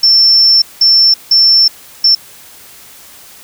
sine tone bursts at uneven times, 5380 Hz, E8, 34 cents sharp, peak -4 dBFS, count 4, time 0.03-0.62 / 0.81-1.14 / 1.31-1.68 / 2.04-2.15 s, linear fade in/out 5 ms, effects white hiss -37 dBFS RMS until 3.43 s

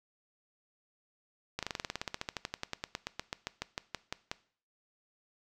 slowing click train, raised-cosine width 0.2 ms, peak -17 dBFS, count 30, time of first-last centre 1.59-4.315 s, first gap 37 ms, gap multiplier 1.06, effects noise-tail reverb RT60 0.5 s tail -19 dB re dry

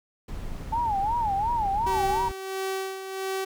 brown noise, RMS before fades -35 dBFS, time 0.28-2.32 s, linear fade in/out 5 ms
sine tone with vibrato, 864 Hz, A5, 32 cents flat, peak -23 dBFS, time 0.72-2.29 s, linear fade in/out 10 ms, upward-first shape sine, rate 2.8 Hz, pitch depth 180 cents each way
sawtooth tone with tremolo, 383.1 Hz, G4, 40 cents flat, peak -23 dBFS, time 1.86-3.45 s, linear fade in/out 10 ms, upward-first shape sine, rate 1.5 Hz, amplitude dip 60%
effects none

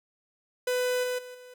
45% pulse tone with level steps, 499.2 Hz, B4, 19 cents sharp, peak -25 / -28 / -41 / -46 dBFS, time 0.67-1.54 s, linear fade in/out 5 ms, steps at 1.03 / 1.18 / 1.34 s, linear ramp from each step 10 ms, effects none

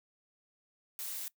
blue noise, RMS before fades -40 dBFS, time 0.99-1.28 s, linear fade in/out 0 ms, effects noise-tail reverb RT60 0.1 s tail -21 dB re dry

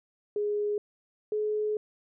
sine tone pair in turn, 415.3 / 424.8 Hz, G#4 / G#4, 0 / +39 cents, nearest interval unison, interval 39 cents, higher second, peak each -26 dBFS, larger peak neither, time 0.36-0.78 / 1.32-1.77 s, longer second, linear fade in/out 2 ms, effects none

